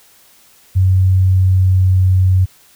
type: tone with pitch glide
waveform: sine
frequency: 93.7 to 93.11 Hz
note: F#2 to F#2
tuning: +22 to +11 cents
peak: -8 dBFS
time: 0.75-2.46 s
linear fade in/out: 20 ms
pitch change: -11 cents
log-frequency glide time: 1.16-2.01 s
effects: white hiss -48 dBFS RMS until 2.75 s